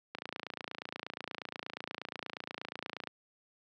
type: click train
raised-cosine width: 0.3 ms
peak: -22 dBFS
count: 84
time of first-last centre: 0.15-3.073 s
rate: 28.4 Hz
effects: high-pass 200 Hz 12 dB/octave